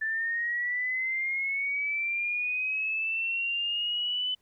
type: linear sweep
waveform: sine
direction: up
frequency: 1757 to 3017 Hz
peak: -27 dBFS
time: 0.01-4.35 s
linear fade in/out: 10 ms
effects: pink hiss -72 dBFS RMS until 4.41 s